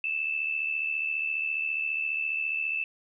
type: tone with amplitude modulation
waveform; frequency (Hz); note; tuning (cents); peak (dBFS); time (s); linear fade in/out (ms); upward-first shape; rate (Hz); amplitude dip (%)
sine; 2637; E7; 0; -24; 0.04-2.84; 2; sine; 74.7; 65
effects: none